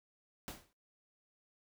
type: noise with exponential decay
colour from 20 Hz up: pink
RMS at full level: -42 dBFS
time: 0.48-0.73 s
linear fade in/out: 0 ms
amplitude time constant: 53 ms
effects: noise-tail reverb RT60 0.2 s tail -20 dB re dry